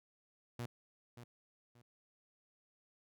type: tone with echo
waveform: sawtooth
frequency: 120 Hz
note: B2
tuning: 49 cents flat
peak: -36 dBFS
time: 0.59-0.66 s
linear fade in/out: 5 ms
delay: 580 ms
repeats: 2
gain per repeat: -11 dB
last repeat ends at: 1.82 s
effects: none